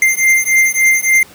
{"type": "beating tone pair", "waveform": "square", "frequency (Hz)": [2093, 2096.5], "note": ["C7", "C7"], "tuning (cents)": [0, 3], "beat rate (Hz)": 3.5, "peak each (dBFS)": -13, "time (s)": [0.02, 1.23], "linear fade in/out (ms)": 2, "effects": ["pink hiss -40 dBFS RMS until 1.34 s", "high-pass 100 Hz 12 dB/octave"]}